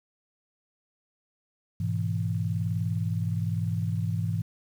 sine chord, E major, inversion first, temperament equal, 103.83 / 123.47 / 164.81 Hz, G#2 / B2 / E3, 0 / 0 / 0 cents, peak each -28 / -33 / -30 dBFS, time 1.8-4.42 s, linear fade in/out 5 ms, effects 9-bit

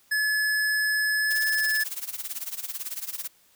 square tone with pitch glide, 1712 to 1725.9 Hz, A6 to A6, -48 to -34 cents, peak -23 dBFS, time 0.11-1.84 s, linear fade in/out 10 ms, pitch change +14 cents, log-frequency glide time 1.17-1.42 s
blue noise with tremolo, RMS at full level -31 dBFS, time 1.3-3.28 s, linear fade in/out 10 ms, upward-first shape sine, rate 18 Hz, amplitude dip 85%
effects white hiss -61 dBFS RMS until 3.55 s

